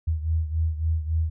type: beating tone pair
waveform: sine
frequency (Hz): 79.4 / 83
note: D#2 / E2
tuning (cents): +36 / +12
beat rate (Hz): 3.6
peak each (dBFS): -23 / -28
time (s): 0.07-1.3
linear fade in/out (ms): 10
effects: none